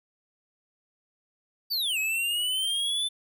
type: linear two-way sweep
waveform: square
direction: down then up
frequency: 4710 to 2535 to 3535 Hz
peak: -26 dBFS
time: 1.7-3.09 s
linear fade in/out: 20 ms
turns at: 1.98 s
effects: none